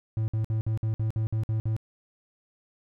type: tone bursts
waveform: triangle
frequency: 110.1 Hz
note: A2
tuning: 2 cents sharp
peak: -22 dBFS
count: 10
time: 0.17-1.765 s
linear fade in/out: 0 ms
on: 110 ms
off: 55 ms
effects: none